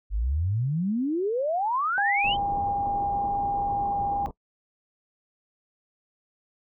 sine exponential sweep, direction up, 46.78 to 3195 Hz, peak -23 dBFS, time 0.1-2.37 s, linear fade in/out 50 ms
sine tone, 806 Hz, G5, 48 cents sharp, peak -24 dBFS, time 1.98-4.26 s, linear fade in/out 0 ms
pink low-pass noise, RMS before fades -37 dBFS, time 2.24-4.31 s, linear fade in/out 2 ms, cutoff 1100 Hz, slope 96 dB/octave
effects noise-tail reverb RT60 0.1 s tail -21 dB re dry

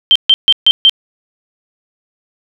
sine tone bursts, 3136 Hz, G7, in tune, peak -3 dBFS, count 5, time 0.11-0.895 s, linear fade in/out 0 ms, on 45 ms, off 140 ms, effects none

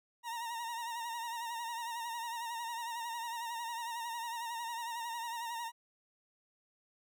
40% pulse tone with vibrato, 932.3 Hz, A#5, in tune, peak -37 dBFS, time 0.23-5.72 s, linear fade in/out 50 ms, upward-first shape sine, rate 11 Hz, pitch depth 51 cents each way, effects none

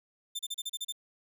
sawtooth tone bursts, 3570 Hz, A7, 24 cents sharp, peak -30 dBFS, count 8, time 0.35-0.924 s, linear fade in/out 10 ms, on 42 ms, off 34 ms, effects none

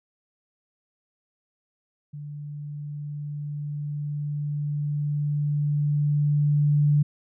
sine tone with level ramp, 146.83 Hz, D3, in tune, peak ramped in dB -34 to -16 dBFS, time 2.13-7.03 s, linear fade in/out 10 ms, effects none

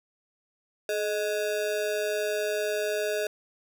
square ring-modulated tone, 523.3 Hz, C5, in tune, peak -24 dBFS, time 0.89-3.27 s, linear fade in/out 2 ms, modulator 98.8 Hz, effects none

